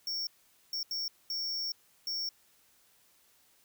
square tone bursts at uneven times, 5480 Hz, F8, 34 cents flat, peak -33 dBFS, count 5, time 0.07-0.27 / 0.73-0.83 / 0.91-1.08 / 1.3-1.72 / 2.07-2.29 s, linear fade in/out 2 ms, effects white hiss -66 dBFS RMS until 3.64 s

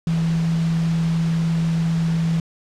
sine tone in noise, 164.81 Hz, E3, in tune, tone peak -17 dBFS, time 0.07-2.4 s, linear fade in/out 2 ms, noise pink, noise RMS -35 dBFS, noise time 0.07-2.4 s, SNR +15 dB, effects low-pass 6000 Hz 12 dB/octave

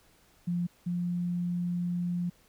sine tone pair in turn, 174.61 / 175.62 Hz, F3 / F3, 0 / +10 cents, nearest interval unison, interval 10 cents, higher second, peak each -27 / -28 dBFS, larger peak first, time 0.47-0.67 / 0.86-2.3 s, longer second, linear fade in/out 10 ms, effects pink hiss -63 dBFS RMS until 2.48 s

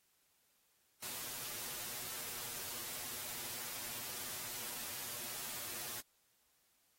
white noise with comb filter, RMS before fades -44 dBFS, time 1.02-6.01 s, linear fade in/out 10 ms, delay 8.3 ms, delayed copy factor +0.9, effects white hiss -75 dBFS RMS until 6.98 s + AAC 48 kbps

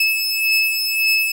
30% pulse beating tone pair, 2603 / 2604.8 Hz, E7 / E7, -22 / -21 cents, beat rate 1.8 Hz, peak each -15 / -18 dBFS, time 0-1.32 s, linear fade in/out 5 ms, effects none

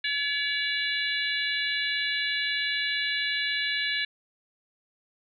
harmonic tone with a mistuned harmonic, 569 Hz, C#5, 45 cents sharp, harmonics 3 / 4 / 5 / 6 / 7, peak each -30 / -32 / -34 / -34 / -32 dBFS, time 0.04-4.05 s, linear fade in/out 5 ms, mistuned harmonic 6, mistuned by +24 cents, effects none

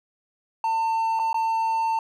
triangle tone with dropouts, 899 Hz, A5, 37 cents sharp, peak -19 dBFS, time 0.64-1.99 s, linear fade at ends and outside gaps 2 ms, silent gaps 1.192-1.196 / 1.33-1.343 s, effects none

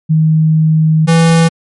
sine / square tone pair in turn, 157.6 / 165.05 Hz, D#3 / E3, +23 / +2 cents, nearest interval minor second, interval 79 cents, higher second, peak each -6 dBFS, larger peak neither, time 0.09-1.07 / 1.07-1.49 s, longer first, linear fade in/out 20 ms, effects MP3 48 kbps

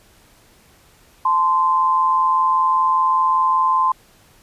sine tone pair together, 872.9 / 1038 Hz, A5 / C6, -14 / -14 cents, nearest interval minor third, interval 300 cents, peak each -22 / -14 dBFS, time 1.25-3.92 s, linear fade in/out 5 ms, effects pink hiss -52 dBFS RMS until 4.42 s + resampled to 32000 Hz

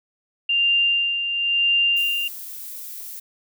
sine tone with tremolo, 2791 Hz, F7, 2 cents flat, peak -15 dBFS, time 0.49-2.28 s, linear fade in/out 5 ms, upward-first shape sine, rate 0.98 Hz, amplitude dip 55%
violet noise, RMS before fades -35 dBFS, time 1.96-3.2 s, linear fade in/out 10 ms
effects none

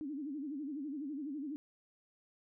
sine tone with vibrato, 287.9 Hz, D4, 34 cents flat, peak -38 dBFS, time 0.01-1.56 s, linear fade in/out 0 ms, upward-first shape sine, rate 12 Hz, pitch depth 150 cents each way, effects none

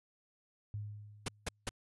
sine tone with exponential decay, 104.3 Hz, G#2, 8 cents sharp, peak -36 dBFS, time 0.74-1.71 s, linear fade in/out 0 ms, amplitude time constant 210 ms
pink noise bursts, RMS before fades -36 dBFS, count 3, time 1.26-1.692 s, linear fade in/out 5 ms, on 24 ms, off 180 ms
effects resampled to 24000 Hz

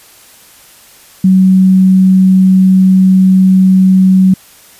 sine tone, 188 Hz, F#3, 28 cents sharp, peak -3 dBFS, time 1.24-4.34 s, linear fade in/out 5 ms, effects white hiss -40 dBFS RMS until 4.79 s + resampled to 32000 Hz

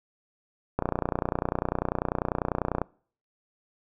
click train, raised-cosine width 1 ms, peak -11 dBFS, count 62, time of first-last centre 0.79-2.817 s, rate 30.1 Hz, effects noise-tail reverb RT60 0.5 s tail -25 dB re dry

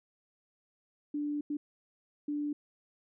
sine tone bursts at uneven times, 293.7 Hz, D4, in tune, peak -31 dBFS, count 3, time 1.14-1.41 / 1.5-1.57 / 2.28-2.53 s, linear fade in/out 5 ms, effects none

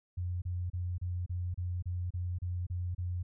sine tone bursts, 89.1 Hz, F2, 35 cents sharp, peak -32 dBFS, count 11, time 0.17-3.23 s, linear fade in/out 10 ms, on 250 ms, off 31 ms, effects none

